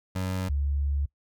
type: tone pair in turn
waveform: 25% pulse / sine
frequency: 93.3 / 70.77 Hz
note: F#2 / C#2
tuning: +15 / +36 cents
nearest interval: perfect fourth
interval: 479 cents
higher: first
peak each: -24 dBFS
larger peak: neither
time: 0.15-0.49 / 0.49-1.06 s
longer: second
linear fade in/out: 10 ms
effects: noise-tail reverb RT60 0.1 s tail -21 dB re dry